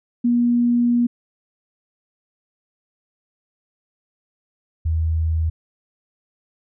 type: tone pair in turn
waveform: sine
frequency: 239.8 / 80.44 Hz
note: A#3 / E2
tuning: +49 / -42 cents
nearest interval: octave + perfect fifth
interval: 1891 cents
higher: first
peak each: -14 / -17 dBFS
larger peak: first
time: 0.24-1.07 / 4.85-5.5 s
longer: first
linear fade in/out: 10 ms
effects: none